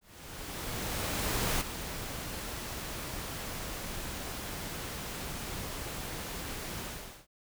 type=noise with ADSR envelope; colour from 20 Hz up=pink; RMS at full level=-30 dBFS; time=0.01-7.27 s; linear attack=1600 ms; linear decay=8 ms; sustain=-9 dB; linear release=420 ms; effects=none